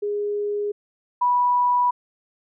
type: tone pair in turn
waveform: sine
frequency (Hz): 412.4 / 980.9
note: G#4 / B5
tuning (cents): -12 / -12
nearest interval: octave + minor third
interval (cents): 1500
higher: second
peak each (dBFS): -22 / -16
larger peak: second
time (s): 0.02-0.72 / 1.21-1.91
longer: neither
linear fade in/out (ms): 10
effects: none